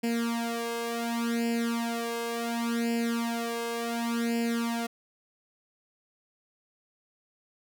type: tone with flanger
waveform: sawtooth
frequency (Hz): 233.1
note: A#3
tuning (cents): 0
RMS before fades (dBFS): -30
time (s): 0.03-4.87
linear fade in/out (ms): 10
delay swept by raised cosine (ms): 0.4 to 1.9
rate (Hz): 0.69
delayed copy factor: +0.9
effects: none